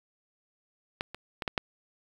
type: clicks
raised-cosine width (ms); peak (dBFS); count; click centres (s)
0.3; -14 / -23 / -17 / -13 / -10; 5; 1.009 / 1.146 / 1.422 / 1.478 / 1.578
effects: 7-bit